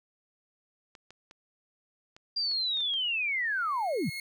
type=clicks; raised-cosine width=0.2 ms; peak=-32 dBFS; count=8; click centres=0.952 / 1.106 / 1.311 / 2.165 / 2.515 / 2.772 / 2.806 / 2.939 s
type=linear sweep; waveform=sine; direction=down; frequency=4800 to 109 Hz; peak=-27 dBFS; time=2.36-4.1 s; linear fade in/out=10 ms
type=tone with exponential growth; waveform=30% pulse; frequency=2164 Hz; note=C#7; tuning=42 cents flat; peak=-31 dBFS; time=3.18-4.2 s; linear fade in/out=2 ms; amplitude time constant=220 ms
effects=none